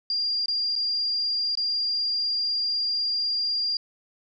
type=tone with dropouts; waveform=sine; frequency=4792 Hz; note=D8; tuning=34 cents sharp; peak=-23 dBFS; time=0.1-3.77 s; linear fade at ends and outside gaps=2 ms; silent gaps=0.459-0.482 / 0.755-0.761 / 1.553-1.573 s; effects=none